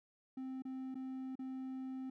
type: tone with dropouts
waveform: triangle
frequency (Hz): 261.6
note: C4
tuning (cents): 0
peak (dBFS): -39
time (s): 0.37-2.1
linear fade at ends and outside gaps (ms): 5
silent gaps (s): 0.622-0.651 / 0.945-0.953 / 1.355-1.391
effects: none